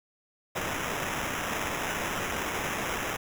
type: noise with sample-and-hold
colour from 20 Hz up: white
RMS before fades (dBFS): -32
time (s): 0.55-3.17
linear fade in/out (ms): 10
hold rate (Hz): 4410
effects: none